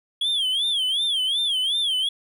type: tone with vibrato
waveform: triangle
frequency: 3290 Hz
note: G#7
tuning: 17 cents flat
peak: -19 dBFS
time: 0.21-2.09 s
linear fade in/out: 5 ms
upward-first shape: sine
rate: 2.7 Hz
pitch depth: 160 cents each way
effects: none